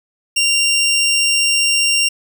20% pulse tone, 2775 Hz, F7, 12 cents flat, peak -8 dBFS, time 0.36-2.09 s, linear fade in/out 10 ms, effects none

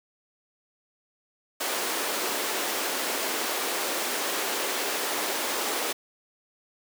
pink high-pass noise, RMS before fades -29 dBFS, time 1.6-5.93 s, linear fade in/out 10 ms, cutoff 320 Hz, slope 24 dB/octave, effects none

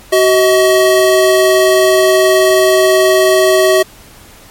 square tone pair together, 376.6 / 633.9 Hz, F#4 / D#5, +31 / +32 cents, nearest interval major sixth, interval 901 cents, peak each -10 dBFS, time 0.12-3.83 s, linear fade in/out 10 ms, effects pink hiss -39 dBFS RMS until 4.5 s + MP3 64 kbps

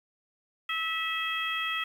harmonic tone, 650 Hz, E5, 24 cents flat, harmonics 2 / 3 / 4 / 5, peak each -34 / -34 / -34 / -34 dBFS, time 0.69-1.84 s, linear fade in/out 5 ms, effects 9-bit

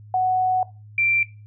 sine tone pair in turn, 742 / 2356 Hz, F#5 / D7, +5 / +5 cents, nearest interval octave + minor sixth, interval 2000 cents, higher second, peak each -17 dBFS, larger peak neither, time 0.14-0.63 / 0.98-1.23 s, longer first, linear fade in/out 2 ms, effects noise-tail reverb RT60 0.3 s tail -19 dB re dry + added 105 Hz sine -41 dBFS peak until 1.46 s

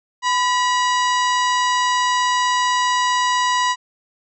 harmonic tone with a mistuned harmonic, 968 Hz, B5, 35 cents flat, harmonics 1 / 2 / 3 / 4 / 5 / 6 / 7 / 8, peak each -17 / -23 / -27 / -29 / -31 / -33 / -34 / -35 dBFS, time 0.22-3.76 s, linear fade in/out 50 ms, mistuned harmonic 1, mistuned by +57 cents, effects none

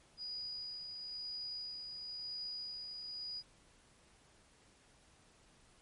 sine tone with tremolo, 4915 Hz, D#8, 22 cents flat, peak -40 dBFS, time 0.17-3.43 s, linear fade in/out 50 ms, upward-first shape sine, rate 1 Hz, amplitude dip 35%, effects pink hiss -66 dBFS RMS until 5.81 s + MP3 48 kbps

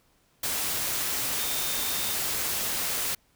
sine tone in noise, 3636 Hz, A#7, 44 cents flat, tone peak -37 dBFS, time 1.39-2.14 s, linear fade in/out 5 ms, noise white, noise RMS -29 dBFS, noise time 0.43-3.15 s, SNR -11 dB, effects pink hiss -66 dBFS RMS until 3.35 s

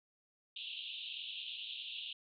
pink band-pass noise, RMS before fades -45 dBFS, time 0.56-2.13 s, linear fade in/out 5 ms, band 2700 to 3800 Hz, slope 96 dB/octave, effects none

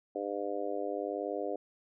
harmonic tone, 101 Hz, G#2, 48 cents flat, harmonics 3 / 4 / 5 / 6 / 7, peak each -40 / -38 / -38 / -39 / -41 dBFS, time 0.15-1.56 s, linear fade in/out 5 ms, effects none

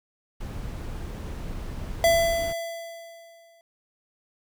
brown noise, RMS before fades -34 dBFS, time 0.4-2.53 s, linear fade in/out 10 ms
square tone with exponential decay, 670 Hz, E5, 28 cents sharp, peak -16 dBFS, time 2.04-3.61 s, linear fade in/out 1 ms, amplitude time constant 340 ms
effects none

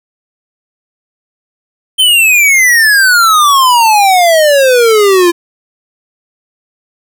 square exponential sweep, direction down, 3136 to 338.9 Hz, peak -5 dBFS, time 1.98-5.32 s, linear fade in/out 20 ms, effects none

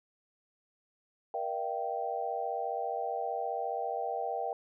sine tone cluster, 473.7 / 603 / 682 / 777 Hz, A#4 / D5 / F5 / G5, +28 / +46 / -41 / -16 cents, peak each -38 / -40 / -37 / -35 dBFS, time 1.34-4.53 s, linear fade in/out 2 ms, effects none

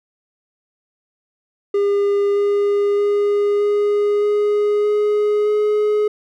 triangle tone with pitch steps, 403.9 / 406.7 / 409.5 / 412.4 / 415.3 / 418.1 / 421.1 Hz, G#4 / G#4 / G#4 / G#4 / G#4 / G#4 / G#4, -48 / -36 / -24 / -12 / 0 / +12 / +24 cents, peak -12 dBFS, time 1.74-6.08 s, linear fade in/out 5 ms, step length 620 ms, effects none

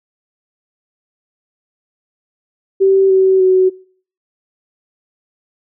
sine tone with pitch steps, 386.5 / 379.9 / 373.3 Hz, G4 / F#4 / F#4, -24 / +46 / +15 cents, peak -7 dBFS, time 2.8-3.7 s, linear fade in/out 20 ms, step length 300 ms, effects noise-tail reverb RT60 0.5 s tail -24 dB re dry

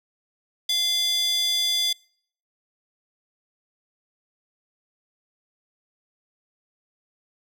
square tone with high-pass filter, 690 Hz, F5, 21 cents flat, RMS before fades -23 dBFS, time 0.69-1.93 s, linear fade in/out 5 ms, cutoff 3800 Hz, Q 8.5, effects noise-tail reverb RT60 0.6 s tail -26 dB re dry

